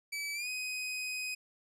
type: tone with pitch glide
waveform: sawtooth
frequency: 2300 to 2508 Hz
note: D7 to D#7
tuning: -37 to +13 cents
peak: -32 dBFS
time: 0.12-1.35 s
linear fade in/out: 10 ms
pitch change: +150 cents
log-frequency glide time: 0.34-0.48 s
effects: low-pass 12000 Hz 12 dB/octave